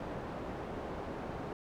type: low-pass noise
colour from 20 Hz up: white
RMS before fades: -41 dBFS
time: 0-1.53 s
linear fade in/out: 2 ms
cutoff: 670 Hz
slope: 12 dB/octave
effects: none